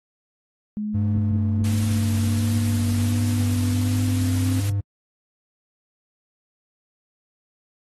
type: exponential sweep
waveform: sine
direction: up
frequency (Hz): 210 to 261.6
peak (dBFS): -24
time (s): 0.77-4.6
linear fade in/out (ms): 0
type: tone with vibrato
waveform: triangle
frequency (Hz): 98.7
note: G2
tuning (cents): +12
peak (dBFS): -18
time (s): 0.94-4.81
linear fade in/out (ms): 10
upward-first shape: sine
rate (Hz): 1.4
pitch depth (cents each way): 31
type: noise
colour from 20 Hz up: white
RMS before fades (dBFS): -35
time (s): 1.64-4.7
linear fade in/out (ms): 5
effects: AAC 32 kbps